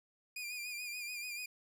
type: tone with vibrato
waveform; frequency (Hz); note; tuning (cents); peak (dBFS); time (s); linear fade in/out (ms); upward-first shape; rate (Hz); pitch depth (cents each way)
sawtooth; 2429; D#7; -42; -37; 0.36-1.46; 5; sine; 6.9; 50
effects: none